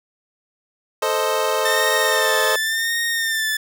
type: chord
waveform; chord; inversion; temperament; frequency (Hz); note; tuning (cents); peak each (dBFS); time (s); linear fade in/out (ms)
25% pulse; A diminished; none; equal; 440 / 523.3 / 622.3; A4 / C5 / Eb5; 0 / 0 / 0; -19; 1.02-2.56; 5
type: tone with vibrato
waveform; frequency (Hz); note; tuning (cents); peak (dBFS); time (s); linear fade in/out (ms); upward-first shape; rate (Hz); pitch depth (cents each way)
sawtooth; 1800; A6; +39; -16; 1.65-3.57; 5; sine; 0.91; 53
effects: none